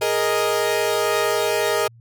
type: chord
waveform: sawtooth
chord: Ab suspended second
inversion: none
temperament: equal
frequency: 415.3 / 466.2 / 622.3 Hz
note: Ab4 / Bb4 / Eb5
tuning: 0 / 0 / 0 cents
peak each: -19 dBFS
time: 0.01-1.88 s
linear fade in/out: 10 ms
effects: added 116 Hz sine -45 dBFS peak until 2 s